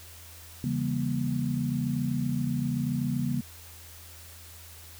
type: chord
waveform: sine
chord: C# diminished seventh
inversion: none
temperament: just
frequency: 138.59 / 166.31 / 199.57 / 239.5 Hz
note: C#3 / E3 / G3 / Bb3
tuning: 0 / +16 / +31 / +47 cents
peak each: -30 / -34 / -34 / -30 dBFS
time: 0.64-3.41 s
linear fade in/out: 2 ms
effects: added 83 Hz sine -49 dBFS peak until 4.99 s + white hiss -49 dBFS RMS until 4.99 s